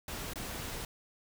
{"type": "noise with dropouts", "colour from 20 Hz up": "pink", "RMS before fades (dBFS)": -40, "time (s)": [0.08, 0.85], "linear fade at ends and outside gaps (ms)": 2, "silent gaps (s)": [0.335, 0.357], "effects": []}